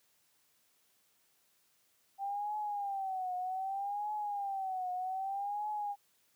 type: tone with vibrato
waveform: sine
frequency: 784 Hz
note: G5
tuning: in tune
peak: -34 dBFS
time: 2.18-5.96 s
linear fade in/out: 50 ms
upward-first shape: triangle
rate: 0.64 Hz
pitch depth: 140 cents each way
effects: white hiss -72 dBFS RMS until 6.35 s + high-pass 80 Hz 12 dB/octave